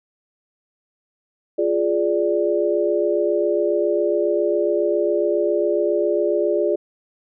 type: chord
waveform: sine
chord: D diminished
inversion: first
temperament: equal with one note detuned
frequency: 349.2 / 416.5 / 587.3 Hz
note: F4 / Ab4 / D5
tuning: 0 / +5 / 0 cents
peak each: -21 dBFS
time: 1.58-6.76 s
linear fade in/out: 10 ms
effects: none